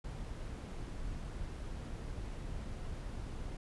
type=noise; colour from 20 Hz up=brown; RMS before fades=-42 dBFS; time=0.04-3.57 s; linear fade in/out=5 ms; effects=resampled to 24000 Hz